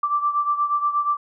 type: beating tone pair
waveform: sine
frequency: 1170 / 1178.4 Hz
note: D6 / D6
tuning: -7 / +6 cents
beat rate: 8.4 Hz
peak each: -20 / -25 dBFS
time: 0.03-1.17 s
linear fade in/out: 5 ms
effects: none